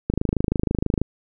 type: click train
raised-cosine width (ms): 3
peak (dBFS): -7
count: 25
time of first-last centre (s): 0.1-1.016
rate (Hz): 26.2
effects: none